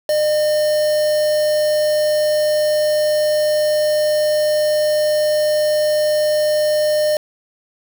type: tone with quantisation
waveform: triangle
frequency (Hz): 606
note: D#5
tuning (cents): -46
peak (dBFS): -12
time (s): 0.09-7.17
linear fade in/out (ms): 2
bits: 4
effects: none